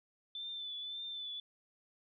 sine tone with vibrato, 3520 Hz, A7, in tune, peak -40 dBFS, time 0.35-1.4 s, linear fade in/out 2 ms, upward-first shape triangle, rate 1.8 Hz, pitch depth 46 cents each way, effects none

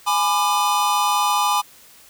square chord, G# diminished, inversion none, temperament just, 830.6 / 996.7 / 1196.1 Hz, G#5 / B5 / D6, 0 / +16 / +31 cents, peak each -22 dBFS, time 0.06-1.62 s, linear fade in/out 20 ms, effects white hiss -48 dBFS RMS until 2.09 s

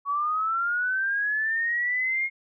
sine linear sweep, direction up, 1117 to 2152 Hz, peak -23 dBFS, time 0.05-2.3 s, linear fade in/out 50 ms, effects none

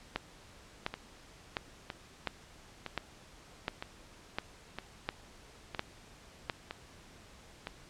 two click trains, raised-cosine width 0.3 ms, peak -16 / -22 dBFS, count 10 / 8, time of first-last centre 0.16-6.498 / 0.94-7.671 s, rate 1.42 / 1.04 Hz, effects pink hiss -56 dBFS RMS until 7.89 s + low-pass 8000 Hz 12 dB/octave

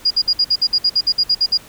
sine tone bursts, 4859 Hz, D#8, 42 cents flat, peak -11 dBFS, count 14, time 0.05-1.576 s, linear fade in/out 10 ms, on 57 ms, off 56 ms, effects pink hiss -42 dBFS RMS until 1.68 s

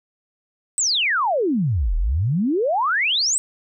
sine exponential two-way sweep, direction down then up, 8372 to 36.71 to 8372 Hz, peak -17 dBFS, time 0.78-3.38 s, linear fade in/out 0 ms, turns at 1.96 s, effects none

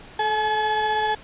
35% pulse tone pair together, 434.1 / 852.8 Hz, A4 / G#5, -23 / +46 cents, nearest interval octave, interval 1169 cents, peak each -26 / -19 dBFS, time 0.19-1.15 s, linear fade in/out 5 ms, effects pink hiss -44 dBFS RMS until 1.23 s + resampled to 8000 Hz

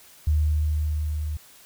sine tone with level ramp, 76.2 Hz, D#2, 36 cents flat, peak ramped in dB -17 to -26 dBFS, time 0.27-1.37 s, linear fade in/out 5 ms, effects white hiss -51 dBFS RMS until 1.65 s

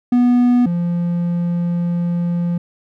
triangle tone pair in turn, 244.8 / 173.1 Hz, B3 / F3, -15 / -15 cents, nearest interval tritone, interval 600 cents, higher first, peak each -8 / -14 dBFS, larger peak first, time 0.12-0.66 / 0.66-2.58 s, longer second, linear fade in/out 5 ms, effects none

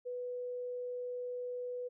sine tone, 493.9 Hz, B4, in tune, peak -37 dBFS, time 0.05-1.89 s, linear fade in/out 20 ms, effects none

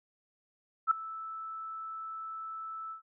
sine tone with ADSR envelope, 1315 Hz, E6, 5 cents flat, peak -19 dBFS, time 0.87-3.02 s, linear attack 40 ms, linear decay 5 ms, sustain -19 dB, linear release 110 ms, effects none

